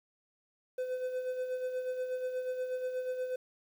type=tone with tremolo; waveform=triangle; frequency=508 Hz; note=B4; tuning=49 cents sharp; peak=-29 dBFS; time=0.78-3.36 s; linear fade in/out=5 ms; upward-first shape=sine; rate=8.3 Hz; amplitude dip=50%; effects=10-bit